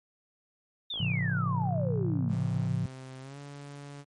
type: exponential sweep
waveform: sine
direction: down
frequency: 3729 to 196.2 Hz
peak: -32 dBFS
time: 0.9-2.35 s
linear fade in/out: 5 ms
type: click train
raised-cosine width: 1 ms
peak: -34 dBFS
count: 98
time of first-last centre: 0.94-2.672 s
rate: 56 Hz
type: chord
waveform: sine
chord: A augmented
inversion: none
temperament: just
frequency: 110 / 137.5 / 171.88 Hz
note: A2 / C#3 / E#3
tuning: 0 / -14 / -27 cents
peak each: -31 dBFS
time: 1-2.86 s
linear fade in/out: 5 ms
type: tone with pitch glide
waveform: sawtooth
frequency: 130.81 to 142.65 Hz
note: C3 to C#3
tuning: 0 to +50 cents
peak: -38 dBFS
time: 2.28-4.05 s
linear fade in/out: 50 ms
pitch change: +150 cents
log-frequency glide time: 3.2-3.38 s
effects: MP3 48 kbps